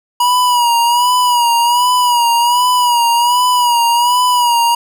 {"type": "tone with vibrato", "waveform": "square", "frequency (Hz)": 966, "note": "B5", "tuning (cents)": -39, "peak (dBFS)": -10, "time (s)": [0.2, 4.75], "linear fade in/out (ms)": 5, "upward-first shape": "sine", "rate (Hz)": 1.3, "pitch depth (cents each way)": 54, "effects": []}